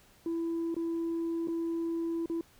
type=tone with dropouts; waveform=sine; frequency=332.8 Hz; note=E4; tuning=17 cents sharp; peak=-28 dBFS; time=0.26-2.41 s; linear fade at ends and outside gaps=2 ms; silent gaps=0.744-0.765 / 1.474-1.483 / 2.259-2.298 s; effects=tanh soft clip ceiling -28 dBFS + pink hiss -61 dBFS RMS until 2.59 s